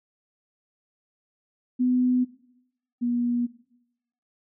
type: tone pair in turn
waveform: sine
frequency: 250.7 / 240.9 Hz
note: B3 / B3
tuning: +26 / -43 cents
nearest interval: minor second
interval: 69 cents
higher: first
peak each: -19 / -22 dBFS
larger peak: first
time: 1.79-2.25 / 3.01-3.47 s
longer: neither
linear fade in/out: 20 ms
effects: noise-tail reverb RT60 0.8 s tail -17 dB re dry